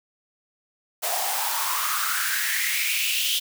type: noise with high-pass filter sweep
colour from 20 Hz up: white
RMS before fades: -25 dBFS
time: 1.02-3.4 s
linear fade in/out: 20 ms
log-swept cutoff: 650 to 3300 Hz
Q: 5.8
effects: none